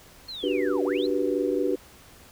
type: linear two-way sweep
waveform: sine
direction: down then up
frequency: 4329 to 461 to 4329 Hz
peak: -34 dBFS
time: 0.28-1.07 s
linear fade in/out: 10 ms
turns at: 0.84 s
type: chord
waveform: sine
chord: G major seventh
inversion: second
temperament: just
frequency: 294 / 367.5 / 392 / 490 Hz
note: D4 / F#4 / G4 / B4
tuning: +2 / -12 / 0 / -14 cents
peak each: -28 dBFS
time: 0.43-1.76 s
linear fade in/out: 10 ms
effects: pink hiss -51 dBFS RMS until 2.31 s